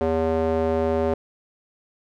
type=tone with band-pass filter; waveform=square; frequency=80.9 Hz; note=E2; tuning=32 cents flat; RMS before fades=-22 dBFS; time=0.01-1.14 s; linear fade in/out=0 ms; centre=500 Hz; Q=2.1; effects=none